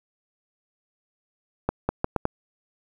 accelerating click train, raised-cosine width 1 ms, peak -8 dBFS, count 5, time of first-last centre 1.69-2.254 s, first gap 200 ms, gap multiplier 0.77, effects 8-bit

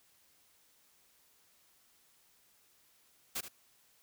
white noise with echo, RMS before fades -37 dBFS, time 3.35-3.41 s, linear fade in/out 10 ms, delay 76 ms, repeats 1, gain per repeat -10 dB, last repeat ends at 3.486 s, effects white hiss -68 dBFS RMS until 4.02 s

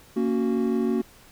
triangle chord, F# major, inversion first, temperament just, 231.2 / 277.5 / 370 Hz, A#3 / C#4 / F#4, -14 / +2 / 0 cents, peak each -22 / -26 / -24 dBFS, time 0.16-1.02 s, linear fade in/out 10 ms, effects pink hiss -52 dBFS RMS until 1.31 s

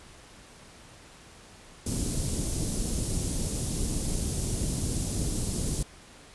pink band-stop noise, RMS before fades -29 dBFS, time 1.86-5.83 s, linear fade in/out 5 ms, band 310 to 7500 Hz, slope 12 dB/octave, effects pink hiss -51 dBFS RMS until 6.34 s + resampled to 24000 Hz

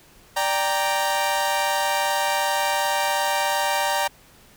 sawtooth chord, G minor, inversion second, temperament equal, 587.3 / 784 / 932.3 Hz, D5 / G5 / Bb5, 0 / 0 / 0 cents, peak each -23 / -21 / -20 dBFS, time 0.36-4.08 s, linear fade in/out 10 ms, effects pink hiss -52 dBFS RMS until 4.56 s

